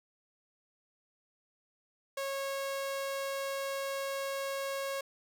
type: tone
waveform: sawtooth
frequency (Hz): 548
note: C#5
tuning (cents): -20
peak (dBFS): -30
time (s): 2.17-5.01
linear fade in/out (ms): 5
effects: none